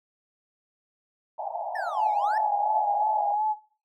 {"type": "band-pass noise", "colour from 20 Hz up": "white", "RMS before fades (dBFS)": -32, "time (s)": [1.38, 3.35], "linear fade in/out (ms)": 10, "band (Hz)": [630, 880], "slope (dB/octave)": 96}
{"type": "exponential two-way sweep", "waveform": "triangle", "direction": "down then up", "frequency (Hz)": [1847, 720, 1847], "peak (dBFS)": -31, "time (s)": [1.75, 2.38], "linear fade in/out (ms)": 5, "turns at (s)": 2.12}
{"type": "tone with vibrato", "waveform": "sine", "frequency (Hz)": 839, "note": "G#5", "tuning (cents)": 17, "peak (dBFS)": -23, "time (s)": [1.94, 3.56], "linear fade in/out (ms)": 50, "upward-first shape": "sine", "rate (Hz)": 2.8, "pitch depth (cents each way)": 50}
{"effects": ["noise-tail reverb RT60 0.4 s tail -18 dB re dry"]}